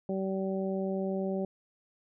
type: harmonic tone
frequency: 191.7 Hz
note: G3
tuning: 38 cents flat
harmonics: 1 / 2 / 3 / 4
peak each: -32 / -34 / -36 / -44 dBFS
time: 0.09-1.45 s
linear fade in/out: 2 ms
effects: none